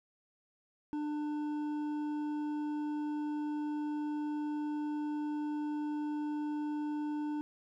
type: tone with hard clipping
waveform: sine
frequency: 298.3 Hz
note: D4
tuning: 27 cents sharp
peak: -35 dBFS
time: 0.93-7.41 s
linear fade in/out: 0 ms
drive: 7 dB
effects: none